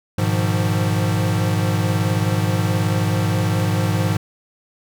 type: chord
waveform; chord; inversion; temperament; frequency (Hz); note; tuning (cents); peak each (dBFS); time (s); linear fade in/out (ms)
square; F half-diminished seventh; first; equal with one note detuned; 103.83 / 122.41 / 155.56 / 174.61; Ab2 / Cb3 / Eb3 / F3; 0 / -15 / 0 / 0; -20 / -26 / -26 / -24; 0.18-4.17; 5
effects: none